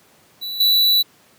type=tone with level steps; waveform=square; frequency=3951 Hz; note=B7; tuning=in tune; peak=-26 / -13 dBFS; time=0.41-1.03 s; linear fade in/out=20 ms; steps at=0.6 s; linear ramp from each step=5 ms; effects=pink hiss -53 dBFS RMS until 1.38 s + high-pass 150 Hz 12 dB/octave